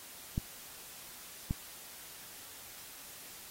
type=clicks; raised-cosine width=5 ms; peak=-19 dBFS; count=2; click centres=0.379 / 1.509 s; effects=white hiss -50 dBFS RMS until 3.5 s + AAC 48 kbps